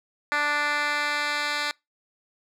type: tone with band-pass filter sweep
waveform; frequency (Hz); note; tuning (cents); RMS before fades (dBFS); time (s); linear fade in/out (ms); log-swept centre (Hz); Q
10% pulse; 293.7; D4; 0; -26; 0.32-1.71; 0; 1900 to 3100; 1.4
effects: noise-tail reverb RT60 0.2 s tail -25 dB re dry